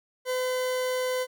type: tone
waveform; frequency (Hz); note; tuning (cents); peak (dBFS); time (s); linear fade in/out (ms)
40% pulse; 508; B4; +49; -25; 0.25-1.27; 50
effects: none